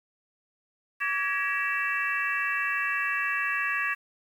harmonic tone with a mistuned harmonic, 382.9 Hz, G4, 41 cents flat, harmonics 3 / 4 / 5 / 6 / 7, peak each -33 / -29 / -32 / -37 / -32 dBFS, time 1-3.95 s, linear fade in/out 20 ms, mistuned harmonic 4, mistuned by +140 cents, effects 9-bit

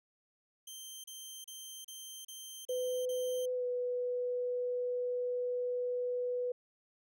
15% pulse tone bursts, 3136 Hz, G7, in tune, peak -38 dBFS, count 7, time 0.67-3.458 s, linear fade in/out 5 ms, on 370 ms, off 33 ms
sine tone with pitch glide, 503 to 493.8 Hz, B4 to B4, +32 to 0 cents, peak -32 dBFS, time 2.69-6.52 s, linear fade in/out 5 ms, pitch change -32 cents, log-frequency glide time 3.53-3.65 s
effects none

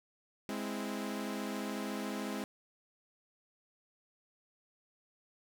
sawtooth chord, Ab augmented, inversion none, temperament equal, 207.7 / 261.6 / 329.6 Hz, Ab3 / C4 / E4, 0 / 0 / 0 cents, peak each -35 / -37 / -40 dBFS, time 0.49-2.44 s, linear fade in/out 0 ms, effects none

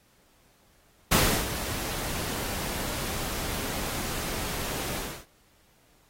pink noise with ADSR envelope, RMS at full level -21 dBFS, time 1.11-5.26 s, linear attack 12 ms, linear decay 330 ms, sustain -12 dB, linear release 290 ms, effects pink hiss -63 dBFS RMS until 6.09 s + AAC 48 kbps

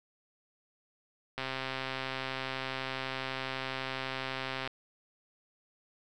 click train, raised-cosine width 0.3 ms, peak -19 dBFS, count 436, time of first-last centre 1.38-4.675 s, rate 132 Hz, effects none

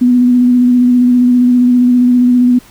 sine tone with vibrato, 246.9 Hz, B3, in tune, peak -5 dBFS, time 0.01-2.59 s, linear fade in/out 10 ms, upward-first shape square, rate 15 Hz, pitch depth 16 cents each way, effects pink hiss -41 dBFS RMS until 2.7 s

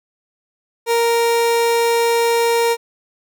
30% pulse tone, 466.2 Hz, A#4, in tune, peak -11 dBFS, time 0.86-2.77 s, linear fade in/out 50 ms, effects none

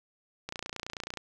click train, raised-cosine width 0.2 ms, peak -19 dBFS, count 21, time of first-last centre 0.49-1.173 s, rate 29.3 Hz, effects none

